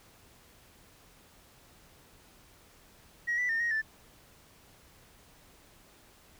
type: tone with pitch steps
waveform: sine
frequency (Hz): 1900 / 1973 / 1819 / 1878 / 1761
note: A#6 / B6 / A#6 / A#6 / A6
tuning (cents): +33 / -2 / -43 / +12 / +1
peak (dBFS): -26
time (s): 3.27-3.82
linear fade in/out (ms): 20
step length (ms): 110
effects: tanh soft clip ceiling -24 dBFS + pink hiss -59 dBFS RMS until 6.39 s